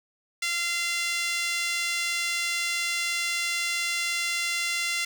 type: tone with high-pass filter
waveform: 5% pulse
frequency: 689 Hz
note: F5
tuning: 24 cents flat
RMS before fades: -28 dBFS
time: 0.42-5.05 s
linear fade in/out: 5 ms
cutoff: 1900 Hz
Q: 2.7
effects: none